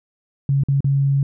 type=tone with dropouts; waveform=sine; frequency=138.59 Hz; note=C#3; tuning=in tune; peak=-14 dBFS; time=0.49-1.23 s; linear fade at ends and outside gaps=2 ms; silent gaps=0.636-0.685 / 0.806-0.844 s; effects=none